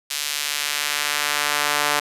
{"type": "tone with high-pass filter sweep", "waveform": "sawtooth", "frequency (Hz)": 146.83, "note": "D3", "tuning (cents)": 0, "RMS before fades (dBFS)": -23, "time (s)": [0.1, 2], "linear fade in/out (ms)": 10, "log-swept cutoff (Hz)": [3500, 930], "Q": 0.79, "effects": ["resampled to 32000 Hz"]}